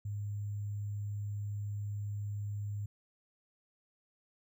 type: tone with sample-and-hold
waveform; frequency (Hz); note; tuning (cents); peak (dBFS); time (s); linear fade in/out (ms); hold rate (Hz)
sine; 102.8; G#2; -17; -35; 0.05-2.86; 5; 7350
effects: none